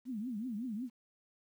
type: tone with vibrato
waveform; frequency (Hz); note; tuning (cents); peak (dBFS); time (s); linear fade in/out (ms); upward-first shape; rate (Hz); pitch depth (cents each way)
sine; 230.3; A#3; -21; -36; 0.05-0.9; 50; triangle; 5.4; 270
effects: 11-bit